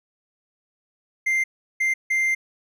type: tone bursts at uneven times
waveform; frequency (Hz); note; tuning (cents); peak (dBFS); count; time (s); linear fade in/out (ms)
triangle; 2093; C7; 0; -17; 3; 1.26-1.44 / 1.8-1.94 / 2.1-2.35; 10
effects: none